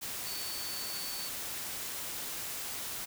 sine tone in noise, 4487 Hz, C#8, 20 cents sharp, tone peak -41 dBFS, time 0.25-1.29 s, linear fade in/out 20 ms, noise white, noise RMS -39 dBFS, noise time 0.01-3.06 s, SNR -5 dB, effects none

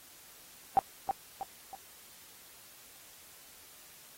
sine tone with echo, 779 Hz, G5, 11 cents flat, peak -19 dBFS, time 0.77-0.79 s, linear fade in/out 0 ms, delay 320 ms, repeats 3, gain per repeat -7 dB, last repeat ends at 1.75 s, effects white hiss -55 dBFS RMS until 4.17 s + AAC 48 kbps

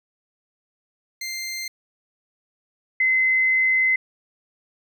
20% pulse / sine tone pair in turn, 2093 / 2051 Hz, C7 / C7, 0 / -35 cents, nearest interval unison, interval 35 cents, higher first, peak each -23 / -16 dBFS, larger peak second, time 1.21-1.68 / 3-3.96 s, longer second, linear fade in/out 5 ms, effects none

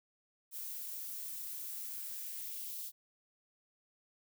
violet noise with high-pass filter sweep, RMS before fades -43 dBFS, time 0.51-2.92 s, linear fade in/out 50 ms, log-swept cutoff 210 to 3700 Hz, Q 1.5, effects none

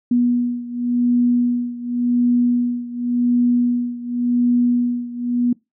sine beating tone pair, 242.6 / 243.5 Hz, B3 / B3, -31 / -24 cents, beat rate 0.9 Hz, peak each -17 / -20 dBFS, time 0.11-5.53 s, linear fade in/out 5 ms, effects noise-tail reverb RT60 0.2 s tail -23 dB re dry

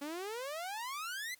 sawtooth exponential sweep, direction up, 277.2 to 2093 Hz, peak -35 dBFS, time 0.01-1.35 s, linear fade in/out 10 ms, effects white hiss -65 dBFS RMS until 1.39 s

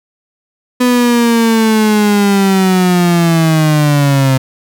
35% pulse linear sweep, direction down, 249.8 to 130.81 Hz, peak -6 dBFS, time 0.8-4.38 s, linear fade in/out 10 ms, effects none

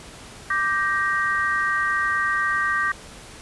sine chord, G minor, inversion second, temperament just, 1176 / 1568 / 1881.6 Hz, D6 / G6 / Bb6, +2 / 0 / +16 cents, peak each -24 dBFS, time 0.5-2.92 s, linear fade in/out 5 ms, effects pink hiss -42 dBFS RMS until 3.41 s + resampled to 24000 Hz

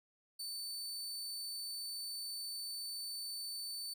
sawtooth tone, 4527 Hz, C#8, 36 cents sharp, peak -38 dBFS, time 0.39-3.94 s, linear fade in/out 10 ms, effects none

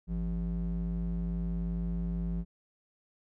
triangle ring-modulated tone, 111.7 Hz, A2, 27 cents sharp, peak -25 dBFS, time 0.07-2.45 s, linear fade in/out 50 ms, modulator 60.5 Hz, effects none

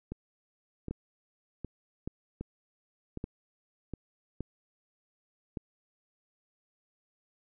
two click trains, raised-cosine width 3 ms, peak -24 / -22 dBFS, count 6 / 5, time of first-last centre 0.12-3.937 / 0.91-5.572 s, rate 1.31 / 0.858 Hz, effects none

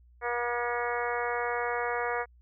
harmonic tone with a mistuned harmonic, 240 Hz, B3, 49 cents flat, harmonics 2 / 3 / 4 / 5 / 6 / 7 / 8 / 9, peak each -33 / -35 / -36 / -37 / -38 / -38 / -39 / -40 dBFS, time 0.21-2.26 s, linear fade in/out 50 ms, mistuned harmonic 9, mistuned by +33 cents, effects added 60 Hz sine -55 dBFS peak until 2.41 s

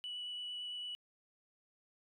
sine tone with vibrato, 2952 Hz, F#7, 5 cents flat, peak -39 dBFS, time 0.04-0.95 s, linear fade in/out 0 ms, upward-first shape sine, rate 8.9 Hz, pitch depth 9 cents each way, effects tanh soft clip ceiling -37 dBFS

